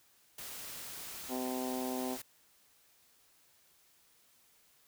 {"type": "noise", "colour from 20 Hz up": "white", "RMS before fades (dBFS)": -45, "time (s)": [0.38, 2.22], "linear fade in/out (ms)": 5}
{"type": "harmonic tone", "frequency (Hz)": 128, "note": "C3", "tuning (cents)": -38, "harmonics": [2, 3, 4, 5, 6, 7, 8], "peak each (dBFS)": [-37, -42, -45, -45, -44, -49, -52], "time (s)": [1.28, 2.18], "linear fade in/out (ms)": 50}
{"effects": ["white hiss -67 dBFS RMS until 4.87 s"]}